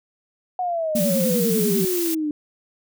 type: exponential sweep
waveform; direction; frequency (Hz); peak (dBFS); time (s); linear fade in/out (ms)
sine; down; 740 to 293.7; -21; 0.59-2.31; 2
type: noise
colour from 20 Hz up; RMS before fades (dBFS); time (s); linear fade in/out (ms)
blue; -27; 0.95-2.15; 10
type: tone with vibrato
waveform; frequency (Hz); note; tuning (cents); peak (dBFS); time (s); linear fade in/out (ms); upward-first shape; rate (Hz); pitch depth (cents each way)
sine; 201.2; G3; +45; -20; 0.95-1.85; 2; sine; 10; 280
effects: none

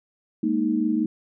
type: chord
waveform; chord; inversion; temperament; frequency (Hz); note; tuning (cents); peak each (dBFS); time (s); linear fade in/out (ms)
sine; Ab suspended second; none; equal; 207.7 / 233.1 / 311.1; Ab3 / Bb3 / Eb4; 0 / 0 / 0; -27 / -24 / -23; 0.43-1.06; 5
effects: none

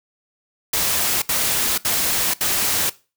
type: noise bursts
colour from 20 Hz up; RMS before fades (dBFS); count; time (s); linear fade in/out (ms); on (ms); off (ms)
white; -20; 4; 0.73-2.897; 5; 490; 69
effects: noise-tail reverb RT60 0.3 s tail -19 dB re dry

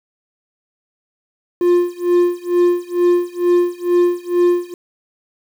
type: tone with tremolo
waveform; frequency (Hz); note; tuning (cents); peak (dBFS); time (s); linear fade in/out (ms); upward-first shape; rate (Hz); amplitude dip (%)
triangle; 352.1; F4; +14; -7; 1.61-4.74; 2; sine; 2.2; 95
effects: 7-bit

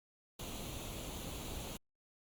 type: noise with comb filter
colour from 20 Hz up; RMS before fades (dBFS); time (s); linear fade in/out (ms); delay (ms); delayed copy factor
pink; -44; 0.39-1.77; 5; 0.29; +0.6
effects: Opus 48 kbps

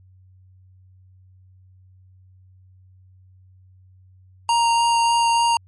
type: tone with vibrato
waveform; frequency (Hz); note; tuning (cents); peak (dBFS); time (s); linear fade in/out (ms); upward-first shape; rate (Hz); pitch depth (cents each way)
square; 932.3; A#5; 0; -16; 4.49-5.57; 2; sine; 3.4; 8
effects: added 93 Hz sine -48 dBFS peak until 5.67 s + MP3 48 kbps

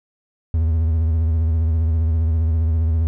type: tone with vibrato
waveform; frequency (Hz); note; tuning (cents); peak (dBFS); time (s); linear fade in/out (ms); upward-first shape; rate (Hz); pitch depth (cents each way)
triangle; 80.7; E2; -36; -13; 0.54-3.07; 0; sine; 15; 67
effects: none

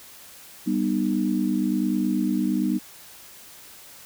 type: chord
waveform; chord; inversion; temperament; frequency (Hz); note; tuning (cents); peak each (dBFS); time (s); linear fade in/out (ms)
sine; G augmented; none; just; 196 / 245 / 306.2; G3 / B3 / D#4; 0 / -14 / -28; -25; 0.66-2.79; 20
effects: white hiss -46 dBFS RMS until 4.05 s

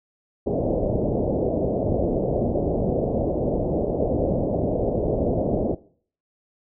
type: low-pass noise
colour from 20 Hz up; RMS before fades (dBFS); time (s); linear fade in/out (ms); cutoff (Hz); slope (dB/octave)
white; -23; 0.46-5.75; 10; 640; 48
effects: noise-tail reverb RT60 0.5 s tail -19 dB re dry

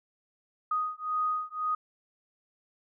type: beating tone pair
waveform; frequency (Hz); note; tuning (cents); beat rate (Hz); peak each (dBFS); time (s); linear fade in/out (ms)
sine; 1244.5 / 1246.4; D#6 / D#6; 0 / +3; 1.9; -31; 0.71-1.75; 5
effects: none

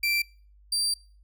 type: tone pair in turn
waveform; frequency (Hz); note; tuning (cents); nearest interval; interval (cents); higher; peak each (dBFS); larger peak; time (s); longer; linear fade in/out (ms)
30% pulse; 2349 / 4698; D7 / D8; 0 / 0; octave; 1200; second; -21; neither; 0.03-0.22 / 0.72-0.94; second; 5
effects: noise-tail reverb RT60 0.4 s tail -23 dB re dry + added 50 Hz sine -53 dBFS peak until 1.23 s

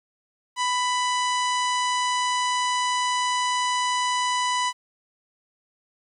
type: harmonic tone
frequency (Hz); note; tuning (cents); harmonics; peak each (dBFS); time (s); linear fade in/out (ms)
993; B5; +9; 1 / 2 / 3 / 4 / 5 / 6 / 7 / 8 / 9; -23 / -30 / -31 / -35 / -38 / -37 / -37 / -43 / -39; 0.56-4.73; 50
effects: 10-bit

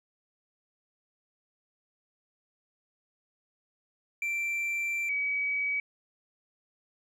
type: tone pair in turn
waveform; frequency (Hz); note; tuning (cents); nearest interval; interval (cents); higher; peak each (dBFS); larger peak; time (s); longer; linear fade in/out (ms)
triangle / sine; 2349 / 2274; D7 / C#7; 0 / +44; minor second; 56; first; -27; neither; 4.22-5.09 / 5.09-5.8; first; 2
effects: none

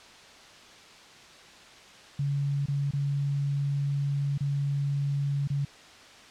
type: tone with dropouts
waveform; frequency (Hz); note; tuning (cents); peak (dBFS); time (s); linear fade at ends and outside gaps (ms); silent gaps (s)
sine; 141.2; C#3; +32; -25; 2.19-5.65; 5; 2.659-2.683 / 2.91-2.934 / 4.378-4.406 / 5.475-5.501
effects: white hiss -50 dBFS RMS until 6.3 s + low-pass 5000 Hz 12 dB/octave

